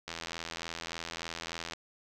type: click train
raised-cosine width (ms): 0.2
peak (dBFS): -20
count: 139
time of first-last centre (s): 0.08-1.735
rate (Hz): 83.4
effects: none